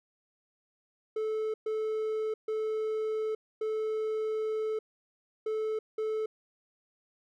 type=tone bursts at uneven times; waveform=triangle; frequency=435.5 Hz; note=A4; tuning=18 cents flat; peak=-27 dBFS; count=6; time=1.16-1.54 / 1.66-2.34 / 2.48-3.35 / 3.61-4.79 / 5.46-5.79 / 5.98-6.26 s; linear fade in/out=5 ms; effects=none